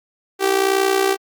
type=tone with amplitude modulation; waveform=sawtooth; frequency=388.2 Hz; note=G4; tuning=17 cents flat; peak=-8 dBFS; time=0.39-1.17 s; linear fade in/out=50 ms; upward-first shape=sine; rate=61.5 Hz; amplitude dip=70%; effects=Opus 48 kbps